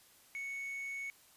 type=tone with quantisation; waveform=triangle; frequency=2217 Hz; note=C#7; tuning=in tune; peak=-37 dBFS; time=0.35-1.1 s; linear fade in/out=0 ms; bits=11; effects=white hiss -63 dBFS RMS until 1.36 s + resampled to 32000 Hz